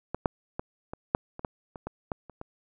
clicks, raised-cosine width 1 ms, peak -16 / -9 / -17 / -22 / -7 / -25 / -16 / -26 / -20 / -16 / -30 / -24 dBFS, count 12, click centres 0.146 / 0.258 / 0.595 / 0.935 / 1.149 / 1.394 / 1.448 / 1.758 / 1.87 / 2.118 / 2.297 / 2.414 s, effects none

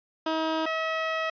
15% pulse tone pair in turn, 319 / 642.6 Hz, D#4 / E5, +43 / -44 cents, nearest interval octave, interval 1213 cents, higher second, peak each -19 / -20 dBFS, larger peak first, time 0.26-0.66 / 0.66-1.3 s, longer second, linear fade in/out 5 ms, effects resampled to 11025 Hz

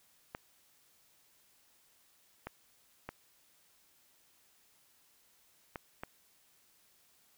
clicks, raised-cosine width 0.5 ms, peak -25 dBFS, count 5, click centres 0.349 / 2.47 / 3.09 / 5.758 / 6.035 s, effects white hiss -68 dBFS RMS until 7.37 s

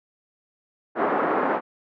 pink band-pass noise, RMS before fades -23 dBFS, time 0.95-1.61 s, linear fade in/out 50 ms, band 270 to 1500 Hz, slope 24 dB/octave, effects none

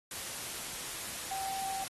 sine tone in noise, 774 Hz, G5, 22 cents flat, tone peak -37 dBFS, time 1.31-1.84 s, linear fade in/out 2 ms, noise white, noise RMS -40 dBFS, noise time 0.11-1.88 s, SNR 0 dB, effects AAC 32 kbps

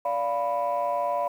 sine chord, B diminished, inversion first, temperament equal with one note detuned, 579.6 / 698.5 / 987.8 Hz, D5 / F5 / B5, -23 / 0 / 0 cents, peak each -27 dBFS, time 0.05-1.28 s, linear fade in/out 5 ms, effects tanh soft clip ceiling -18 dBFS + 9-bit

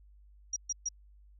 sine tone bursts, 5720 Hz, F8, 41 cents sharp, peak -30 dBFS, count 3, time 0.53-0.889 s, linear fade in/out 5 ms, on 33 ms, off 130 ms, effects added 50 Hz sine -55 dBFS peak until 1.39 s

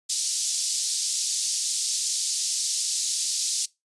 pink band-pass noise, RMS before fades -27 dBFS, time 0.09-3.66 s, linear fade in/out 10 ms, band 4700 to 9100 Hz, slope 24 dB/octave, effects noise-tail reverb RT60 0.2 s tail -22 dB re dry + resampled to 24000 Hz

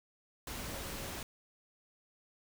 sine tone in noise, 546 Hz, C#5, 26 cents flat, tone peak -52 dBFS, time 0.72-1.09 s, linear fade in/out 2 ms, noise pink, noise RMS -42 dBFS, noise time 0.47-1.23 s, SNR -13 dB, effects none

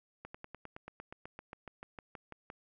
slowing click train, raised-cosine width 0.5 ms, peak -30 dBFS, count 18, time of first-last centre 0.25-2.501 s, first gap 95 ms, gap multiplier 1.04, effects none

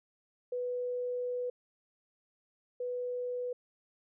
sine tone pair in turn, 493.9 / 493.9 Hz, B4 / B4, 0 / 0 cents, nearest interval unison, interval 0 cents, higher neither, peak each -32 / -33 dBFS, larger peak first, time 0.52-1.5 / 2.8-3.53 s, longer first, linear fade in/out 5 ms, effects none

